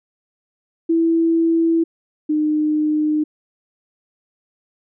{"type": "tone pair in turn", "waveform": "sine", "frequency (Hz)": [330, 304.6], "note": ["E4", "D#4"], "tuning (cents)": [2, -37], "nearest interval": "minor second", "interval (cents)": 139, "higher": "first", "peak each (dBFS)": [-13, -15], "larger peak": "first", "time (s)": [[0.89, 1.84], [2.29, 3.24]], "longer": "neither", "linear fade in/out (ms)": 10, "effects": []}